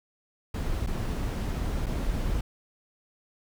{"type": "noise with dropouts", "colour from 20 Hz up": "brown", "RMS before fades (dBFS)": -29, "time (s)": [0.54, 2.41], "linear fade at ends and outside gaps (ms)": 5, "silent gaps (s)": [[0.864, 0.871], [1.861, 1.865]], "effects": []}